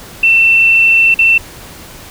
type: tone with dropouts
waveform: sine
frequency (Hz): 2687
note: E7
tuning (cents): +33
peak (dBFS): -5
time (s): 0.23-1.38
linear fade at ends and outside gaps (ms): 5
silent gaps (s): 1.143-1.189
effects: pink hiss -33 dBFS RMS until 2.1 s

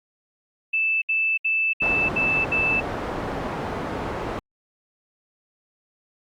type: tone bursts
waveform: sine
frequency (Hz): 2637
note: E7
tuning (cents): 0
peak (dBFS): -19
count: 6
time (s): 0.73-2.805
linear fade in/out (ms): 10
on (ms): 290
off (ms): 67
type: low-pass noise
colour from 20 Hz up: white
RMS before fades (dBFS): -29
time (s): 1.82-4.39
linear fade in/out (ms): 0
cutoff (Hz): 860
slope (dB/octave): 12
effects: Opus 48 kbps

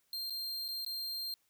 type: tone with dropouts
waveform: 45% pulse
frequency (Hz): 4186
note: C8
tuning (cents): 0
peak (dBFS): -36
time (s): 0.13-1.34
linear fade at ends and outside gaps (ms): 1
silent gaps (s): 0.298-0.305 / 0.681-0.686 / 0.848-0.863
effects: white hiss -75 dBFS RMS until 1.49 s

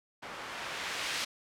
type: noise with low-pass filter sweep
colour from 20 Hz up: blue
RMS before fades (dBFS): -38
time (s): 0.22-1.25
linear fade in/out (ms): 10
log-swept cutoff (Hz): 1100 to 3600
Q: 0.72
effects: none

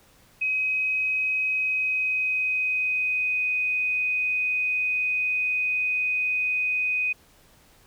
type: tone with pitch glide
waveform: sine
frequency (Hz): 2531 to 2498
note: D#7 to D#7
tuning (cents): +29 to +6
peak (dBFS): -22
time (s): 0.41-7.13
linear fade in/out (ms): 10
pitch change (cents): -23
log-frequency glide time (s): 1.49-3.45
effects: pink hiss -57 dBFS RMS until 7.86 s

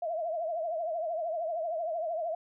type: tone with vibrato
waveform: sine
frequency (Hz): 659.3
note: E5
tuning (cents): 0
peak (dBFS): -30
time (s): 0.02-2.35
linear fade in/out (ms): 5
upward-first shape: triangle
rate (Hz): 13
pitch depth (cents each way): 130
effects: none

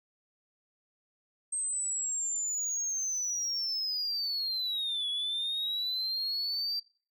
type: linear two-way sweep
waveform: sine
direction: down then up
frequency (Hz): 8360 to 3364 to 4706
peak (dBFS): -28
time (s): 1.52-6.8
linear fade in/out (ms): 10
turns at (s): 5.09
effects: noise-tail reverb RT60 0.4 s tail -25 dB re dry + tanh soft clip ceiling -28 dBFS

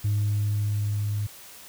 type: tone with level ramp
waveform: sine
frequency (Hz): 103.83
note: G#2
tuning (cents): 0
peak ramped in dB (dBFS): -19 to -24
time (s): 0.04-1.27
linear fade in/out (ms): 10
effects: tanh soft clip ceiling -19 dBFS + white hiss -46 dBFS RMS until 1.68 s

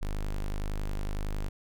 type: tone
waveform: square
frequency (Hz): 25.45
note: G#0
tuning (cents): -34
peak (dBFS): -30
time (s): 0.01-1.49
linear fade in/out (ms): 10
effects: none

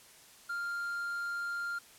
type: tone with quantisation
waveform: triangle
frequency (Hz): 1396.9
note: F6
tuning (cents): 0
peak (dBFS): -32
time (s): 0.49-1.79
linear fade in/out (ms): 10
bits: 10
effects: white hiss -57 dBFS RMS until 1.98 s + low-pass 12000 Hz 12 dB/octave

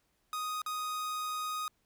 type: tone with dropouts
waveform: 45% pulse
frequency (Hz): 1246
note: D#6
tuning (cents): +2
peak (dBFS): -34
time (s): 0.33-1.68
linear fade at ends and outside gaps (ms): 1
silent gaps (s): 0.618-0.662
effects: pink hiss -75 dBFS RMS until 1.85 s

